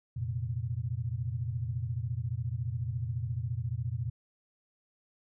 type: chord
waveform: sine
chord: F suspended fourth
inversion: none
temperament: equal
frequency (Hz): 87.31 / 116.54 / 130.81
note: F2 / Bb2 / C3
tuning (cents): 0 / 0 / 0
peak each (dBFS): -38 / -33 / -37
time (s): 0.16-4.1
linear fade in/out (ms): 10
effects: none